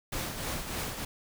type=noise with tremolo; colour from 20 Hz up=pink; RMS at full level=-33 dBFS; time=0.12-1.05 s; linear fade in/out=5 ms; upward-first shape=triangle; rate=3.3 Hz; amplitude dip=55%; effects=none